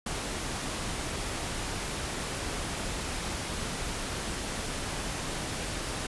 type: noise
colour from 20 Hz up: pink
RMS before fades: -34 dBFS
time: 0.06-6.07 s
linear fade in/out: 5 ms
effects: resampled to 24000 Hz